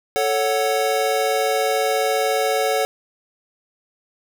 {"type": "chord", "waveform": "square", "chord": "F# minor", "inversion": "first", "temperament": "equal", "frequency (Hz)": [440, 554.4, 740], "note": ["A4", "C#5", "F#5"], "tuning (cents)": [0, 0, 0], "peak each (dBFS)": -23, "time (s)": [0.16, 2.85], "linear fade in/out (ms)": 0, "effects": []}